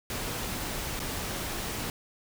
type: noise with dropouts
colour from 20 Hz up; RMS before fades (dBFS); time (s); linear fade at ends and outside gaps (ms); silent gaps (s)
pink; -34; 0.1-1.9; 1; 0.993-1
effects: none